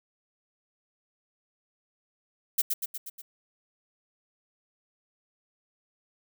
violet noise with echo, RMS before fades -23 dBFS, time 2.58-2.62 s, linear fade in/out 10 ms, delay 120 ms, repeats 5, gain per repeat -4 dB, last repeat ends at 3.22 s, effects none

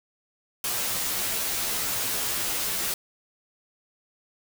white noise with comb filter, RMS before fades -28 dBFS, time 0.64-2.94 s, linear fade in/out 2 ms, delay 13 ms, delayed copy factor -0.85, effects none

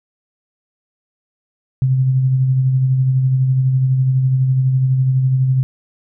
sine tone with tremolo, 130.81 Hz, C3, in tune, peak -10 dBFS, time 1.82-5.63 s, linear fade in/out 0 ms, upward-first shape sine, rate 12 Hz, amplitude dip 35%, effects none

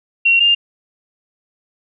sine tone pair in turn, 2742 / 2803 Hz, F7 / F7, -32 / +6 cents, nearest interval unison, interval 38 cents, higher second, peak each -9 dBFS, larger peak neither, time 0.25-0.4 / 0.4-0.55 s, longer neither, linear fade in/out 10 ms, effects none

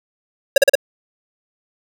square tone bursts, 551 Hz, C#5, 11 cents flat, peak -7 dBFS, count 4, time 0.56-0.754 s, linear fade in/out 5 ms, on 20 ms, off 38 ms, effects 8-bit

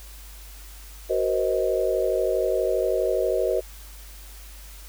sine chord, C half-diminished seventh, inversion second, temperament just, 376.7 / 470.9 / 523.3 / 627.9 Hz, Gb4 / Bb4 / C5 / Eb5, +31 / +18 / 0 / +16 cents, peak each -26 dBFS, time 1.09-3.61 s, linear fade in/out 20 ms, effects added 50 Hz sine -41 dBFS peak until 4.88 s + white hiss -47 dBFS RMS until 4.88 s

